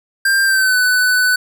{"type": "tone with pitch glide", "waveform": "square", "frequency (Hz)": [1587, 1497.9], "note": ["G6", "F#6"], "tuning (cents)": [21, 21], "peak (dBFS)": -12, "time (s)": [0.25, 1.36], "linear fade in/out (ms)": 5, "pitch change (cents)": -100, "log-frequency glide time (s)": [0.44, 0.77], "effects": []}